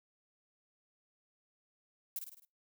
violet noise with echo, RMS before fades -38 dBFS, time 2.16-2.19 s, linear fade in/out 2 ms, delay 52 ms, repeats 5, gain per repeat -5 dB, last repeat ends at 2.45 s, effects noise-tail reverb RT60 0.2 s tail -20 dB re dry

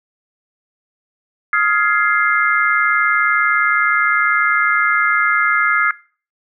sine chord, F minor seventh, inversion third, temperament just, 1257.2 / 1396.9 / 1676.3 / 2095 Hz, Eb6 / F6 / Ab6 / C7, +18 / 0 / +16 / +2 cents, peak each -18 dBFS, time 1.53-5.91 s, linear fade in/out 2 ms, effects noise-tail reverb RT60 0.4 s tail -20 dB re dry

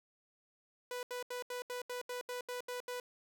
sawtooth tone bursts, 493.9 Hz, B4, in tune, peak -35 dBFS, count 11, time 0.91-3 s, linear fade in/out 2 ms, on 120 ms, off 77 ms, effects none

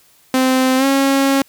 sawtooth tone with pitch glide, 259.4 to 273.2 Hz, C4 to C#4, -15 to -25 cents, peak -8 dBFS, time 0.34-1.42 s, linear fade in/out 2 ms, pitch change +90 cents, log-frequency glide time 0.77-0.85 s, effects white hiss -52 dBFS RMS until 1.48 s

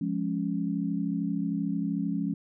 sine chord, Db major, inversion first, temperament equal, 174.61 / 207.7 / 277.2 Hz, F3 / Ab3 / Db4, 0 / 0 / 0 cents, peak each -31 dBFS, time 0.01-2.34 s, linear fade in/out 5 ms, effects none

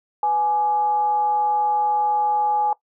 sine tone with frequency modulation, 839 Hz, G#5, 17 cents sharp, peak -17 dBFS, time 0.23-2.73 s, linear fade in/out 2 ms, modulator 342 Hz, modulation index 0.27, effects noise-tail reverb RT60 0.1 s tail -19 dB re dry

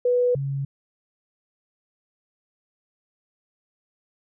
sine tone pair in turn, 492.2 / 138.12 Hz, B4 / C#3, -6 / -6 cents, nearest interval octave + minor seventh, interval 2200 cents, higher first, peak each -17 / -24 dBFS, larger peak first, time 0.05-0.35 / 0.35-0.65 s, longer neither, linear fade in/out 5 ms, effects none

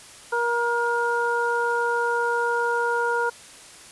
harmonic tone, 473.7 Hz, A#4, 28 cents sharp, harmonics 1 / 2 / 3, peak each -25 / -25 / -25 dBFS, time 0.32-3.3 s, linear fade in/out 10 ms, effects white hiss -45 dBFS RMS until 3.91 s + resampled to 24000 Hz

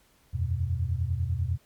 sine chord, E suspended second, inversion none, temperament equal with one note detuned, 82.41 / 92.5 / 124.4 Hz, E2 / F#2 / B2, 0 / 0 / +13 cents, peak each -29 / -29 / -31 dBFS, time 0.33-1.58 s, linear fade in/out 20 ms, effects pink hiss -63 dBFS RMS until 1.65 s + MP3 96 kbps

